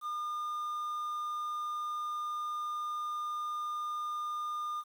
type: tone with quantisation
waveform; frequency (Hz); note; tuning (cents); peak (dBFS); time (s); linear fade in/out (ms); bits
triangle; 1211; D#6; -47; -32; 0.01-4.84; 50; 10
effects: none